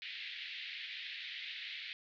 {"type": "band-pass noise", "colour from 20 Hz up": "pink", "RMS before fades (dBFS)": -45, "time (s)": [0.02, 1.93], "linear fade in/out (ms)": 0, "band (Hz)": [1900, 4100], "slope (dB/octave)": 48, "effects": []}